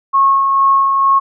sine tone with tremolo, 1092 Hz, C#6, 26 cents flat, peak -7 dBFS, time 0.13-1.2 s, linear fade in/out 20 ms, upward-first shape sine, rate 2.2 Hz, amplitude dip 35%, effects none

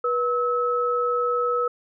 sine tone pair together, 486.1 / 1294 Hz, B4 / E6, -28 / -32 cents, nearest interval octave + perfect fourth, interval 1696 cents, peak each -23 dBFS, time 0.04-1.68 s, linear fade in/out 5 ms, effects none

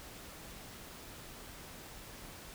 silence, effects pink hiss -50 dBFS RMS until 2.54 s

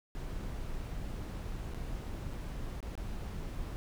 brown noise with dropouts, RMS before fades -39 dBFS, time 0.15-3.76 s, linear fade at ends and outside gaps 0 ms, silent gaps 1.737-1.746 / 2.335-2.34 / 2.804-2.828 / 2.953-2.977 s, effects none

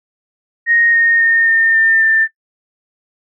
sine tone with pitch steps, 1864.7 / 1848.6 / 1832.7 / 1816.9 / 1801.2 / 1785.6 Hz, A#6 / A#6 / A#6 / A#6 / A6 / A6, 0 / -15 / -30 / -45 / +40 / +25 cents, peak -9 dBFS, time 0.66-2.28 s, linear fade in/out 50 ms, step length 270 ms, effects noise-tail reverb RT60 0.1 s tail -20 dB re dry

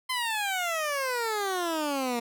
15% pulse exponential sweep, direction down, 1041 to 232.3 Hz, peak -21 dBFS, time 0.09-2.2 s, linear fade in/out 10 ms, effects none

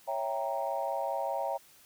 sine chord, C# diminished seventh, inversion none, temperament equal, 554.4 / 659.3 / 784 / 932.3 Hz, C#5 / E5 / G5 / Bb5, 0 / 0 / 0 / 0 cents, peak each -35 / -35 / -35 / -36 dBFS, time 0.07-1.58 s, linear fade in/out 20 ms, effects tanh soft clip ceiling -20 dBFS + white hiss -59 dBFS RMS until 1.85 s

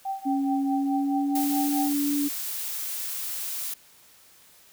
sine tone with tremolo, 778 Hz, G5, 13 cents flat, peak -25 dBFS, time 0.05-1.93 s, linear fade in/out 5 ms, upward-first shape triangle, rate 4.7 Hz, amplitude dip 95%
sine tone with pitch glide, 276 to 287.2 Hz, C#4 to D4, -7 to -39 cents, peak -23 dBFS, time 0.25-2.29 s, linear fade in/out 20 ms, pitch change +68 cents, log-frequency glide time 0.69-1.69 s
blue noise, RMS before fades -32 dBFS, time 1.35-3.74 s, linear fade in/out 5 ms
effects white hiss -55 dBFS RMS until 4.72 s

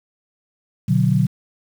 sine chord, B minor, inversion none, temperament just, 123.47 / 148.16 / 185.21 Hz, B2 / D3 / F#3, 0 / +16 / +2 cents, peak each -18 dBFS, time 0.88-1.27 s, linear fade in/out 10 ms, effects 7-bit

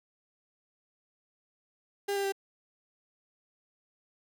35% pulse tone with pitch steps, 401.6 / 397 / 392.4 Hz, G4 / G4 / G4, +42 / +22 / +2 cents, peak -27 dBFS, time 2.08-2.323 s, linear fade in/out 10 ms, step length 81 ms, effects none

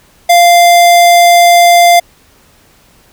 square tone, 695 Hz, F5, 9 cents flat, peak -3 dBFS, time 0.29-2 s, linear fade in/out 10 ms, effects pink hiss -46 dBFS RMS until 3.12 s

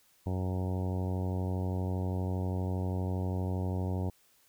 harmonic tone, 92.5 Hz, F#2, in tune, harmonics 1 / 2 / 3 / 4 / 5 / 6 / 7 / 8 / 9 / 10, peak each -31 / -37 / -41 / -43 / -45 / -47 / -48 / -49 / -50 / -51 dBFS, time 0.26-4.1 s, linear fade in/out 5 ms, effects white hiss -66 dBFS RMS until 4.48 s

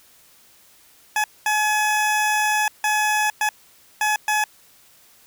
20% pulse tone bursts at uneven times, 849 Hz, G#5, 38 cents sharp, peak -13 dBFS, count 6, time 1.16-1.24 / 1.46-2.68 / 2.84-3.3 / 3.41-3.49 / 4.01-4.16 / 4.28-4.44 s, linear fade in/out 2 ms, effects white hiss -53 dBFS RMS until 5.26 s

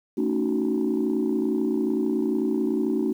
sine chord, D# half-diminished seventh, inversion second, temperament just, 224 / 280 / 311.1 / 373.4 Hz, A3 / C#4 / D#4 / F#4, +31 / +18 / 0 / +16 cents, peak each -26 dBFS, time 0.17-3.13 s, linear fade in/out 10 ms, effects tanh soft clip ceiling -15 dBFS + 9-bit

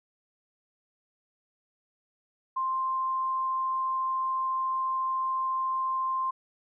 sine tone, 1049 Hz, C6, 4 cents sharp, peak -26 dBFS, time 2.56-6.31 s, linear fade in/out 10 ms, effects none

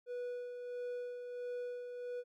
triangle tone with tremolo, 490 Hz, B4, 14 cents flat, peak -36 dBFS, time 0.06-2.24 s, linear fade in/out 50 ms, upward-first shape sine, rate 1.5 Hz, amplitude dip 45%, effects none

